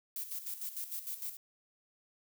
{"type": "noise with tremolo", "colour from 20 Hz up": "violet", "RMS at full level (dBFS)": -39, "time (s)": [0.16, 1.37], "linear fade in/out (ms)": 2, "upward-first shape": "square", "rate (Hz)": 6.6, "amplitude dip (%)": 65, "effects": []}